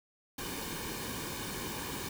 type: noise with comb filter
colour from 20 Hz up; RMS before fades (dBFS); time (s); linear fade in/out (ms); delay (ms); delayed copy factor
pink; -39; 0.38-2.09; 5; 1.5; -0.65
effects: none